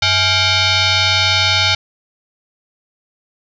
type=tone with frequency modulation; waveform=sine; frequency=651 Hz; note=E5; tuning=22 cents flat; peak=-11 dBFS; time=0.02-1.75 s; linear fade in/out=5 ms; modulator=746 Hz; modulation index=5.9; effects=none